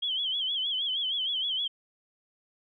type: tone with vibrato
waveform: sine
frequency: 3200 Hz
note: G7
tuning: 35 cents sharp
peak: -27 dBFS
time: 0.02-1.68 s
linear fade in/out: 10 ms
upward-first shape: sine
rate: 6.4 Hz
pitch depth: 110 cents each way
effects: none